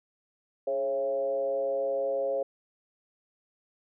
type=tone with frequency modulation; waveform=sine; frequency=545 Hz; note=C#5; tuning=29 cents flat; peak=-26 dBFS; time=0.67-2.43 s; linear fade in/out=5 ms; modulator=128 Hz; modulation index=0.76; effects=none